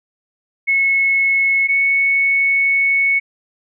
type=tone pair in turn; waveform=sine; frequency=2190 / 2212 Hz; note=C#7 / C#7; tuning=-22 / -4 cents; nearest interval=unison; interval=18 cents; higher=second; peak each=-12 dBFS; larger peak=neither; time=0.67-1.68 / 1.68-3.2 s; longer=second; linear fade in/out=20 ms; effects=none